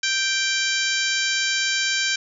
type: harmonic tone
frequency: 784 Hz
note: G5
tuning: in tune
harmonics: 2 / 3 / 4 / 5 / 6 / 7 / 8 / 9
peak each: -25 / -27 / -28 / -29 / -30 / -30 / -31 / -32 dBFS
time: 0.03-2.16 s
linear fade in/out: 5 ms
effects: none